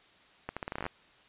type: accelerating click train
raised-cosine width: 0.5 ms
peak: -20 dBFS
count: 12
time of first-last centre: 0.49-0.865 s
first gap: 76 ms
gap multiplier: 0.82
effects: white hiss -60 dBFS RMS until 1.28 s + resampled to 8000 Hz